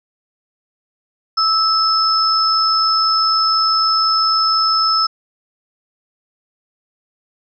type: tone pair together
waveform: sine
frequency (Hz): 1307 / 5228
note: E6 / E8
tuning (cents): -15 / -15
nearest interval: 2 octaves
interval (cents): 2400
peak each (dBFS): -15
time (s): 1.37-5.07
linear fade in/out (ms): 10
effects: none